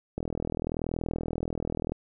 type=click train; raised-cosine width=2 ms; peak=-17 dBFS; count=72; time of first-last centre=0.18-1.92 s; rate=40.8 Hz; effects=none